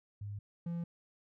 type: tone pair in turn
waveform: sine / triangle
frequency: 102.3 / 170.37 Hz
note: G#2 / F3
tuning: -26 / -43 cents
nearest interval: major sixth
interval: 883 cents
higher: second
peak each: -39 / -33 dBFS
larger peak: second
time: 0.21-0.39 / 0.66-0.84 s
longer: neither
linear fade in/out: 5 ms
effects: none